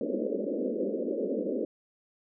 white band-pass noise, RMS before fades -31 dBFS, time 0.01-1.65 s, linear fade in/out 2 ms, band 200 to 570 Hz, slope 96 dB/octave, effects none

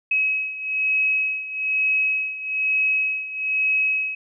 sine beating tone pair, 2556 / 2557.1 Hz, D#7 / D#7, +46 / +47 cents, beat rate 1.1 Hz, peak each -21 / -25 dBFS, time 0.11-4.15 s, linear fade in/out 5 ms, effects none

